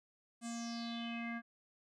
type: tone with low-pass filter sweep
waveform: square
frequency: 233.1 Hz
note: A#3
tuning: in tune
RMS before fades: -42 dBFS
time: 0.41-1.42 s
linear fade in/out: 50 ms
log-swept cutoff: 8500 to 1700 Hz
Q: 6
effects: none